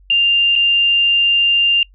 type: tone with dropouts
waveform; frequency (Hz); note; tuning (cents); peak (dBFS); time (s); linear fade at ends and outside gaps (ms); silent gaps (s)
sine; 2794; F7; 0; -10; 0.1-1.83; 2; 0.555-0.56
effects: noise-tail reverb RT60 0.1 s tail -25 dB re dry + added 47 Hz sine -44 dBFS peak until 1.94 s